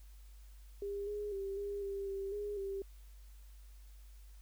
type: tone with pitch steps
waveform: sine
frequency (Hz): 402.1 / 414.9 / 391.9 / 404.3 / 395.5 / 391.4 / 412.3 / 392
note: G4 / G#4 / G4 / G#4 / G4 / G4 / G#4 / G4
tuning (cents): +44 / -2 / 0 / -46 / +15 / -3 / -13 / 0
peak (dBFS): -37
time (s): 0.82-2.82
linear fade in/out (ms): 2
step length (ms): 250
effects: added 50 Hz sine -52 dBFS peak until 4.41 s + white hiss -68 dBFS RMS until 4.41 s